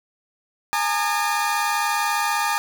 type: tone cluster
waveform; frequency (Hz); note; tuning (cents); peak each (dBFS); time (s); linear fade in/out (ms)
30% pulse; 829 / 909 / 1216; G#5 / A#5 / D#6; -3 / -44 / -40; -22; 0.73-2.58; 0
effects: none